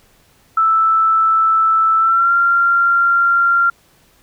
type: tone with pitch glide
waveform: sine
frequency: 1319 to 1383 Hz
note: E6 to F6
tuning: +1 to -17 cents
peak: -10 dBFS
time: 0.57-3.7 s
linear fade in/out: 5 ms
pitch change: +82 cents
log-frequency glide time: 1.98-2.32 s
effects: pink hiss -53 dBFS RMS until 4.22 s